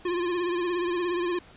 square tone with vibrato, 351.4 Hz, F4, 11 cents sharp, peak -26 dBFS, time 0.05-1.39 s, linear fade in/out 5 ms, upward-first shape triangle, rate 17 Hz, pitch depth 66 cents each way, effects pink hiss -52 dBFS RMS until 1.56 s + resampled to 8000 Hz

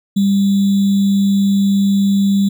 sine tone with sample-and-hold, 198.3 Hz, G3, 20 cents sharp, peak -10 dBFS, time 0.16-2.49 s, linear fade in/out 10 ms, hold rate 3675 Hz, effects none

